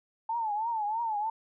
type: tone with vibrato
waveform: sine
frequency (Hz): 880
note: A5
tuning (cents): 0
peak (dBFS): -28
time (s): 0.29-1.3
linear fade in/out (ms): 5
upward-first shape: triangle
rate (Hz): 3.1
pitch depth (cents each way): 140
effects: none